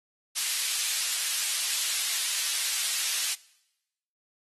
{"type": "high-pass noise", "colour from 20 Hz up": "pink", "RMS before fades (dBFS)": -29, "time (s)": [0.35, 3.35], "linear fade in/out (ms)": 20, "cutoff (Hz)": 3200, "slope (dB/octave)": 12, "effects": ["noise-tail reverb RT60 0.9 s tail -22 dB re dry", "AAC 32 kbps"]}